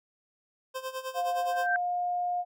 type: tone with tremolo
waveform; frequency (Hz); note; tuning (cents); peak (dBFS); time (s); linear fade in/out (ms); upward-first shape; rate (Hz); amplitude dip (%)
25% pulse; 521; C5; -7; -28; 0.74-1.67; 20; sine; 9.6; 80
type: tone with pitch glide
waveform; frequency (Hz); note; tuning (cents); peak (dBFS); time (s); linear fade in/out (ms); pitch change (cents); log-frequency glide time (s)
sine; 706 to 711.7; F5 to F5; +19 to +33; -27; 1.14-2.45; 50; +14; 1.25-1.79
type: tone with exponential growth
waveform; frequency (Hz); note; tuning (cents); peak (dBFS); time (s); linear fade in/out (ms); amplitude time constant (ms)
sine; 1568; G6; 0; -23; 1.2-1.76; 1; 120
effects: none